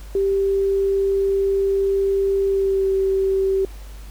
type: tone with pitch glide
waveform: sine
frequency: 392 to 385.9 Hz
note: G4 to G4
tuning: 0 to -27 cents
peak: -16 dBFS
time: 0.15-3.65 s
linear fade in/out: 2 ms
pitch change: -27 cents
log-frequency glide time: 2.47-2.89 s
effects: added 50 Hz sine -34 dBFS peak until 4.1 s + pink hiss -47 dBFS RMS until 4.1 s